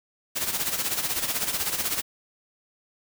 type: noise with tremolo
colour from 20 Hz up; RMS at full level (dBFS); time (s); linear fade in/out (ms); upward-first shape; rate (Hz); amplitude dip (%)
white; -25; 0.35-2.02; 20; sine; 16; 65
effects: none